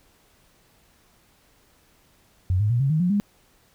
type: tone with pitch steps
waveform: sine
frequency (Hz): 91.9 / 104.96 / 119.87 / 136.9 / 156.35 / 178.57 / 203.9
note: F#2 / G#2 / A#2 / C#3 / D#3 / F3 / G#3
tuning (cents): -11 / +19 / +49 / -21 / +9 / +39 / -32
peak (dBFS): -18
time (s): 2.5-3.2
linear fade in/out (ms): 0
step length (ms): 100
effects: pink hiss -60 dBFS RMS until 3.74 s